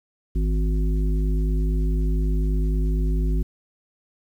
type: harmonic tone with a mistuned harmonic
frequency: 52 Hz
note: G#1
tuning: 3 cents sharp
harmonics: 1 / 3 / 5 / 7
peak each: -19 / -29 / -33 / -36 dBFS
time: 0.35-3.43 s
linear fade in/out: 10 ms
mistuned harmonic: 3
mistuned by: +52 cents
effects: 9-bit